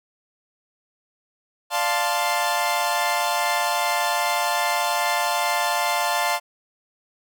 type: chord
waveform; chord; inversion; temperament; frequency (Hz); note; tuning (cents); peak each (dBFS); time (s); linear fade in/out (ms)
sawtooth; D minor seventh; none; equal; 587.3 / 698.5 / 880 / 1046.5; D5 / F5 / A5 / C6; 0 / 0 / 0 / 0; -26 / -21 / -21 / -23; 1.7-6.4; 50
effects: none